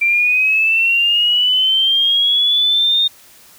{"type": "linear sweep", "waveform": "sine", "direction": "up", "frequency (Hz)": [2349, 3682], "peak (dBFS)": -11, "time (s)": [0.01, 3.08], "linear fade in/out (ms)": 10, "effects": ["white hiss -45 dBFS RMS until 3.58 s"]}